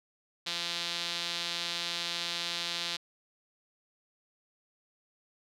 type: tone with band-pass filter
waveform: sawtooth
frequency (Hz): 171.7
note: F3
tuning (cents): -29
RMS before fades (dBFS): -35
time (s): 0.46-2.97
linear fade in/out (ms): 10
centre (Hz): 3900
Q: 2.7
effects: none